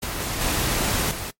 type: noise with level steps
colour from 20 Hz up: pink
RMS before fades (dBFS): -29 / -27 / -23 / -31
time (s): 0.02-1.31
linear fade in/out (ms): 10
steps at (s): 0.2 / 0.41 / 1.11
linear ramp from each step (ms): 2
effects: noise-tail reverb RT60 0.1 s tail -20 dB re dry + MP3 64 kbps